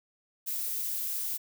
violet noise, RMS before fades -33 dBFS, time 0.46-1.38 s, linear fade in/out 20 ms, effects none

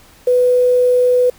sine tone with quantisation, 497 Hz, B4, 11 cents sharp, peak -9 dBFS, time 0.27-1.3 s, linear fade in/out 5 ms, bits 6, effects pink hiss -46 dBFS RMS until 1.38 s

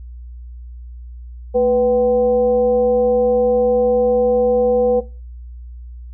sine tone with frequency modulation, 493.9 Hz, B4, in tune, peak -11 dBFS, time 1.54-5.01 s, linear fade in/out 20 ms, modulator 272 Hz, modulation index 0.42, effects noise-tail reverb RT60 0.3 s tail -18 dB re dry + added 60 Hz sine -31 dBFS peak until 6.13 s

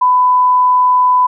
sine tone, 1000 Hz, B5, 21 cents sharp, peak -7 dBFS, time 0.01-1.27 s, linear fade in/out 10 ms, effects none

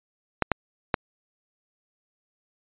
clicks, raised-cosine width 0.5 ms, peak -5 dBFS, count 3, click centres 0.423 / 0.517 / 0.942 s, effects resampled to 8000 Hz

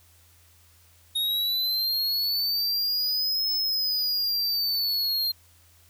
square linear two-way sweep, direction up then down, 3729 to 5220 to 4182 Hz, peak -24 dBFS, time 1.15-5.32 s, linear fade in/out 10 ms, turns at 3.53 s, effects added 85 Hz sine -58 dBFS peak until 5.89 s + white hiss -59 dBFS RMS until 5.89 s

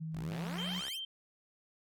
sine tone with pitch glide, 159.6 to 181.23 Hz, D#3 to F#3, +44 to -36 cents, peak -37 dBFS, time 0-0.81 s, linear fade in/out 20 ms, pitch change +220 cents, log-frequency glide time 0.21-0.7 s
10% pulse exponential sweep, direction up, 37.45 to 3380 Hz, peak -35 dBFS, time 0.12-1 s, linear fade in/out 50 ms
click train, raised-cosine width 0.3 ms, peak -29 dBFS, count 39, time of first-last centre 0.32-0.882 s, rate 67.6 Hz
sine tone, 3136 Hz, G7, in tune, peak -38 dBFS, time 0.58-1.05 s, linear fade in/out 5 ms
effects none

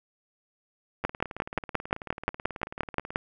two click trains, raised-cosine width 0.5 ms, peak -9 / -22 dBFS, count 13 / 40, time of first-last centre 1.05-3.159 / 1.04-3.16 s, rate 5.69 / 18.4 Hz, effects none

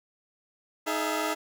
15% pulse tone cluster, 312.9 / 423.1 / 673 Hz, D#4 / G#4 / E5, +10 / +32 / +36 cents, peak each -24 / -26 / -26 dBFS, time 0.86-1.35 s, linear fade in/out 20 ms, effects none

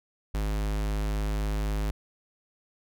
square tone, 51.91 Hz, G#1, in tune, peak -27 dBFS, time 0.34-1.91 s, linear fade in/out 5 ms, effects none

